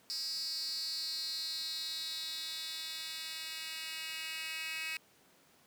10% pulse tone with high-pass filter sweep, 319.3 Hz, D#4, 45 cents sharp, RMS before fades -40 dBFS, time 0.1-4.97 s, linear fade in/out 0 ms, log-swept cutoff 4900 to 2600 Hz, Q 6.4, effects pink hiss -65 dBFS RMS until 5.66 s + high-pass 150 Hz 12 dB/octave

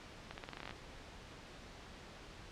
accelerating click train, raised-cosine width 0.3 ms, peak -28 dBFS, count 12, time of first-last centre 0.31-0.709 s, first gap 69 ms, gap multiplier 0.86, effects pink hiss -53 dBFS RMS until 2.51 s + low-pass 5000 Hz 12 dB/octave

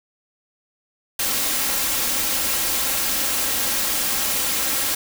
white noise with comb filter, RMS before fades -22 dBFS, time 1.19-4.95 s, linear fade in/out 5 ms, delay 3.7 ms, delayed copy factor +0.5, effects none

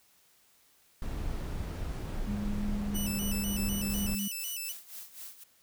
brown noise, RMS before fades -35 dBFS, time 1.02-4.15 s, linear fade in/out 2 ms
sine tone with pitch glide, 205.9 to 201.5 Hz, G#3 to G3, -15 to +48 cents, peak -32 dBFS, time 2.27-4.28 s, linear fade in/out 5 ms, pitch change -37 cents, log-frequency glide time 2.67-3.28 s
5% pulse tone with vibrato, 2795 Hz, F7, 1 cent sharp, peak -27 dBFS, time 2.94-4.73 s, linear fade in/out 20 ms, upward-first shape square, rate 4 Hz, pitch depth 100 cents each way
blue noise with tremolo, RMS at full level -43 dBFS, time 3.89-5.44 s, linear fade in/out 10 ms, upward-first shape sine, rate 3.9 Hz, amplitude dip 80%
effects white hiss -65 dBFS RMS until 5.62 s

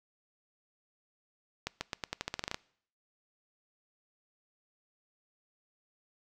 accelerating click train, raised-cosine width 0.2 ms, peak -16 dBFS, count 13, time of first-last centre 1.67-2.544 s, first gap 140 ms, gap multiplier 0.87, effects noise-tail reverb RT60 0.6 s tail -23 dB re dry

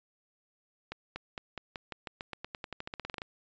accelerating click train, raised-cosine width 0.3 ms, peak -22 dBFS, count 22, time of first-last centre 0.92-3.219 s, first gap 240 ms, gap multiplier 0.91, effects resampled to 16000 Hz

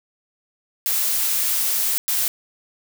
blue noise bursts at uneven times, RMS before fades -21 dBFS, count 2, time 0.86-1.98 / 2.08-2.28 s, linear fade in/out 0 ms, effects none

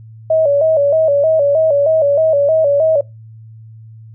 sine tone with vibrato, 602 Hz, D5, 43 cents sharp, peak -9 dBFS, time 0.3-3.01 s, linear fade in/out 5 ms, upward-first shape square, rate 3.2 Hz, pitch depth 100 cents each way, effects noise-tail reverb RT60 0.2 s tail -20 dB re dry + added 111 Hz sine -34 dBFS peak until 4.14 s

